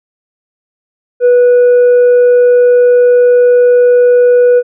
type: tone with tanh clipping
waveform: sine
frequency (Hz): 490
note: B4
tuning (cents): -14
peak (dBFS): -4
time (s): 1.2-4.63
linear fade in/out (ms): 50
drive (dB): 2
effects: none